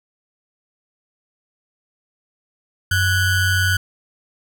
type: ring-modulated tone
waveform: square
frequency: 784 Hz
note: G5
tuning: in tune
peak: -13 dBFS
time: 2.91-3.77 s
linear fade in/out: 5 ms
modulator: 691 Hz
effects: none